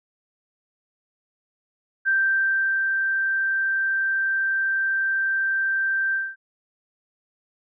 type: tone with ADSR envelope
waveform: sine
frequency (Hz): 1568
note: G6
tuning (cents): 0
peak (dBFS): -17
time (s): 2.05-6.36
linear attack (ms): 30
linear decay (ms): 760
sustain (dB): -3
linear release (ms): 220
effects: none